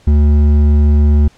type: tone with hard clipping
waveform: sine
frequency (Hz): 73.7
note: D2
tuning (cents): +7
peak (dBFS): -8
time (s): 0.07-1.28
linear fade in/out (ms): 5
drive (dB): 8
effects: pink hiss -48 dBFS RMS until 1.37 s + low-pass 7000 Hz 12 dB/octave